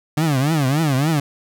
30% pulse tone with vibrato, 145.4 Hz, D3, 17 cents flat, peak -13 dBFS, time 0.17-1.2 s, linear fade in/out 5 ms, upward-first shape triangle, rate 3.5 Hz, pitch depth 250 cents each way, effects none

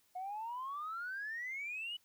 sine exponential sweep, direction up, 719 to 2984 Hz, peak -38 dBFS, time 0.15-1.97 s, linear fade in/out 10 ms, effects tanh soft clip ceiling -35 dBFS + white hiss -72 dBFS RMS until 2.04 s

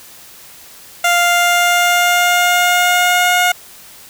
15% pulse tone with pitch glide, 698.5 to 717.7 Hz, F5 to F5, 0 to +47 cents, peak -4 dBFS, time 1.04-3.52 s, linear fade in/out 5 ms, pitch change +47 cents, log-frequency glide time 1.16-3.37 s, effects white hiss -39 dBFS RMS until 4.09 s

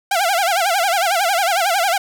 sawtooth tone with vibrato, 736 Hz, F#5, 9 cents flat, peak -11 dBFS, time 0.11-1.98 s, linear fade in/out 5 ms, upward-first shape sine, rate 11 Hz, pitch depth 180 cents each way, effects none

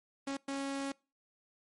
sawtooth tone bursts at uneven times, 275.2 Hz, C#4, 12 cents flat, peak -31 dBFS, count 2, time 0.27-0.37 / 0.48-0.92 s, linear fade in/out 5 ms, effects noise-tail reverb RT60 0.3 s tail -24 dB re dry + MP3 48 kbps

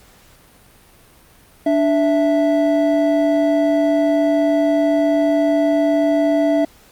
triangle tone pair together, 293.5 / 659.3 Hz, D4 / E5, -1 / 0 cents, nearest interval octave + major second, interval 1401 cents, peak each -14 dBFS, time 1.66-6.65 s, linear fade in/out 5 ms, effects pink hiss -49 dBFS RMS until 6.91 s + Opus 48 kbps

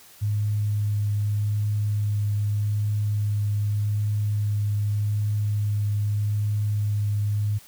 sine tone with vibrato, 104.1 Hz, G#2, 5 cents sharp, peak -21 dBFS, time 0.21-7.59 s, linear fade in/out 20 ms, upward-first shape triangle, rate 0.83 Hz, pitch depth 12 cents each way, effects white hiss -50 dBFS RMS until 7.67 s

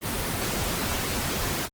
pink noise with flanger, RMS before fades -28 dBFS, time 0.01-1.69 s, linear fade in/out 50 ms, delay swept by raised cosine 1.1 to 6.6 ms, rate 3.8 Hz, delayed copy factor -0.65, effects Opus 24 kbps

